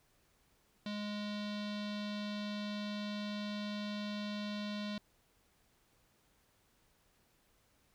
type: tone with low-pass filter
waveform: square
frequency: 207.7 Hz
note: G#3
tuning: in tune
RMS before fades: -40 dBFS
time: 0.86-4.98 s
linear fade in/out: 2 ms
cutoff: 4000 Hz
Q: 3.9
effects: pink hiss -72 dBFS RMS until 7.94 s